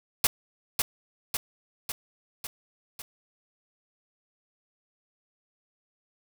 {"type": "noise with echo", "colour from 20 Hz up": "white", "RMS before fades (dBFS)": -21, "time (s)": [0.24, 0.27], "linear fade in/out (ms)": 2, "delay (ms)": 550, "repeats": 5, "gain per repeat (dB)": -4, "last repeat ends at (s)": 3.02, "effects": []}